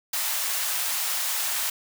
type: high-pass noise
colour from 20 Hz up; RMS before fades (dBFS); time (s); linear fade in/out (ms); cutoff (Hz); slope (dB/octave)
white; -27; 0.13-1.7; 5; 680; 24
effects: none